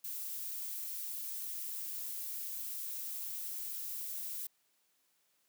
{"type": "noise", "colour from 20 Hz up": "violet", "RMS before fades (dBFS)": -41, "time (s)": [0.04, 4.47], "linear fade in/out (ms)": 5, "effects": ["white hiss -75 dBFS RMS until 5.48 s", "high-pass 150 Hz 12 dB/octave"]}